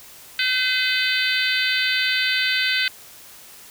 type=harmonic tone with a mistuned harmonic; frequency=510 Hz; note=C5; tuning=44 cents flat; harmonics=3 / 4 / 5 / 6 / 7 / 8 / 9; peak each=-24 / -25 / -26 / -27 / -27 / -28 / -29 dBFS; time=0.39-2.88 s; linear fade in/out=2 ms; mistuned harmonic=8; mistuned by=-22 cents; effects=white hiss -44 dBFS RMS until 3.7 s